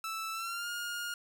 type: tone with pitch glide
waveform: sawtooth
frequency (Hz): 1318.5 to 1421.3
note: E6 to F6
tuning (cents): 0 to +30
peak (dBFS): -32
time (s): 0.04-1.14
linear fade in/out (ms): 2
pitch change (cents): +130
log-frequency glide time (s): 0.32-0.69
effects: none